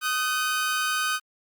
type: tone pair together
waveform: sawtooth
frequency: 1244.5 / 1521.1 Hz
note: D#6 / F#6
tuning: 0 / +47 cents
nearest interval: minor third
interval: 347 cents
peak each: -23 dBFS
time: 0.01-1.2 s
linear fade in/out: 50 ms
effects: Opus 48 kbps